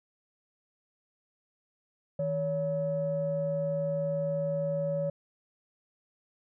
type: tone pair together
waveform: sine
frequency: 159.23 / 564 Hz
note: D#3 / C#5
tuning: +40 / +30 cents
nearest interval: octave + minor seventh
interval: 2190 cents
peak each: -32 / -28 dBFS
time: 2.19-5.1 s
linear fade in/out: 5 ms
effects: tanh soft clip ceiling -21 dBFS